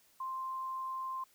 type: tone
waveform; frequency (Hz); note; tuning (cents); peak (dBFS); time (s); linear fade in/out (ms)
sine; 1048; C6; +2; -36; 0.2-1.24; 5
effects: white hiss -67 dBFS RMS until 1.34 s